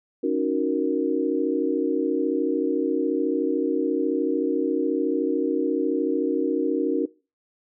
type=chord; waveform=sine; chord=D# minor seventh; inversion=third; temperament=equal; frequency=277.2 / 311.1 / 370 / 466.2 Hz; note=C#4 / D#4 / F#4 / A#4; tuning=0 / 0 / 0 / 0 cents; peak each=-26 dBFS; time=0.23-7.06 s; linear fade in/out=10 ms; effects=noise-tail reverb RT60 0.3 s tail -20 dB re dry